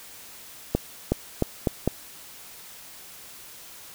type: accelerating click train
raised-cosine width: 2 ms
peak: -7 dBFS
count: 5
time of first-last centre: 0.75-1.876 s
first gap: 370 ms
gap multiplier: 0.82
effects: white hiss -45 dBFS RMS until 3.94 s